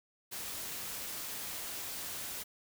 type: noise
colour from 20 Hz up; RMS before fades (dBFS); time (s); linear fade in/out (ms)
white; -41; 0.31-2.44; 20
effects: none